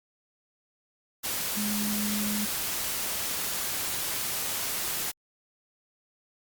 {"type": "tone in noise", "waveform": "sine", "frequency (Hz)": 209, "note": "G#3", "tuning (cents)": 11, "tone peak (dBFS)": -29, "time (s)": [1.56, 2.46], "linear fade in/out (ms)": 20, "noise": "white", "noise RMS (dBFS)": -31, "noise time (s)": [1.23, 5.12], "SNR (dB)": -1, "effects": ["Opus 48 kbps"]}